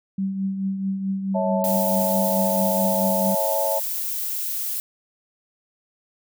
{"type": "tone with tremolo", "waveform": "sine", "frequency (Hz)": 193.4, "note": "G3", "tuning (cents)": -23, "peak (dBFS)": -20, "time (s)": [0.18, 3.35], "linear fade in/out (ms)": 5, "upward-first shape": "triangle", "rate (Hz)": 4.6, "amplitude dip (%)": 55}
{"type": "chord", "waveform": "sine", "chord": "A major", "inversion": "first", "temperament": "equal with one note detuned", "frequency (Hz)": [554.4, 650.2, 880], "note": ["C#5", "E5", "A5"], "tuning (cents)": [0, -24, 0], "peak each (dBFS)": [-25, -24, -27], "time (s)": [1.34, 3.8], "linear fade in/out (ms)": 20}
{"type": "noise", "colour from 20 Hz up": "violet", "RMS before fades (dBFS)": -27, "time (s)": [1.64, 4.8], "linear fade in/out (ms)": 0}
{"effects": []}